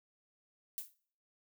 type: noise with exponential decay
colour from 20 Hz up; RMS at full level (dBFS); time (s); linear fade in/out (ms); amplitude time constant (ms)
violet; -37; 0.78-0.94; 0; 34
effects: noise-tail reverb RT60 0.5 s tail -20 dB re dry